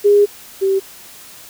sine tone pair in turn, 409.2 / 387.1 Hz, G#4 / G4, -26 / -22 cents, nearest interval minor second, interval 96 cents, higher first, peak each -7 / -12 dBFS, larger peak first, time 0.04-0.26 / 0.61-0.8 s, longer first, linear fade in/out 20 ms, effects white hiss -39 dBFS RMS until 1.49 s

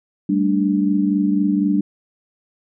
sine chord, G suspended second, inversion none, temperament equal, 196 / 220 / 293.7 Hz, G3 / A3 / D4, 0 / 0 / 0 cents, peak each -18 / -23 / -18 dBFS, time 0.29-1.81 s, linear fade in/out 5 ms, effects none

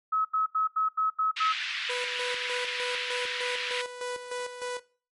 sine tone bursts, 1285 Hz, E6, 45 cents flat, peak -23 dBFS, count 7, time 0.12-1.528 s, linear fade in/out 10 ms, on 130 ms, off 83 ms
white band-pass noise, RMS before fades -33 dBFS, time 1.36-3.82 s, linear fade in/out 10 ms, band 1600 to 3400 Hz, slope 24 dB/octave
sawtooth tone with tremolo, 493.9 Hz, B4, in tune, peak -27 dBFS, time 1.89-4.8 s, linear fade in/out 10 ms, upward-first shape square, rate 3.3 Hz, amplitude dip 60%
effects noise-tail reverb RT60 0.4 s tail -20 dB re dry + MP3 48 kbps

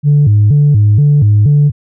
sine tone with vibrato, 123.47 Hz, B2, in tune, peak -3 dBFS, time 0.03-1.72 s, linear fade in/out 50 ms, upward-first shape square, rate 2.1 Hz, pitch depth 290 cents each way, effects tanh soft clip ceiling -2 dBFS

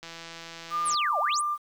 click train, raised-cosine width 0.2 ms, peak -24 dBFS, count 153, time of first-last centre 0.03-0.946 s, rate 166 Hz
sine tone with pitch glide, 1203 to 1191.9 Hz, D6 to D6, +41 to +25 cents, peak -25 dBFS, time 0.7-1.58 s, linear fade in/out 50 ms, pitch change -16 cents, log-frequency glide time 0.83-1.07 s
sine exponential two-way sweep, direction down then up, 11320 to 565 to 11320 Hz, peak -27 dBFS, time 0.85-1.42 s, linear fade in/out 20 ms, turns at 1.19 s
effects 9-bit

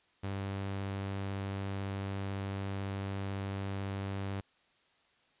sawtooth tone with vibrato, 98 Hz, G2, in tune, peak -31 dBFS, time 0.23-4.41 s, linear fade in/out 10 ms, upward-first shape triangle, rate 14 Hz, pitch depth 8 cents each way, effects white hiss -69 dBFS RMS until 5.4 s + resampled to 8000 Hz

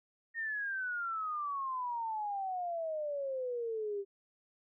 sine exponential sweep, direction down, 1857 to 392 Hz, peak -34 dBFS, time 0.34-4.05 s, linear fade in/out 50 ms, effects none

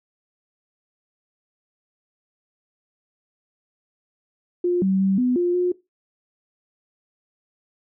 sine tone with pitch steps, 353.8 / 191.1 / 193.1 / 249.9 / 352 / 358.2 Hz, F4 / G3 / G3 / B3 / F4 / F4, +23 / -44 / -26 / +21 / +14 / +44 cents, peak -17 dBFS, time 4.64-5.72 s, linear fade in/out 5 ms, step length 180 ms, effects noise-tail reverb RT60 0.2 s tail -18 dB re dry

